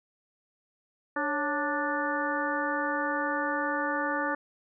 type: harmonic tone with a mistuned harmonic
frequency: 293.7 Hz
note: D4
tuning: in tune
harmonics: 1 / 2 / 3 / 4 / 5 / 6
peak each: -34 / -34 / -34 / -34 / -34 / -34 dBFS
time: 1.16-4.35 s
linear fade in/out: 5 ms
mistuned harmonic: 2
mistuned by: -94 cents
effects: none